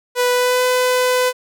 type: tone with pitch glide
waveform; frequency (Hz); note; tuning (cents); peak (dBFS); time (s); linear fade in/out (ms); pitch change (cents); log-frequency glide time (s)
sawtooth; 493.9 to 502.8; B4 to B4; 0 to +31; -10; 0.15-1.33; 50; +31; 0.31-0.64
effects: none